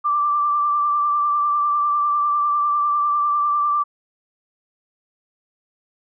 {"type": "tone with vibrato", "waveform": "sine", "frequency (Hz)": 1174.7, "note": "D6", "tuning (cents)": 0, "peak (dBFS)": -16, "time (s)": [0.04, 3.84], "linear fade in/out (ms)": 20, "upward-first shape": "triangle", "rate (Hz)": 10, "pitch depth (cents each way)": 28, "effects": []}